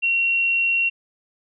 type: tone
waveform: sine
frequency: 2738 Hz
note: F7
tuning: 35 cents flat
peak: -17 dBFS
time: 0.02-0.9 s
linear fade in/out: 20 ms
effects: none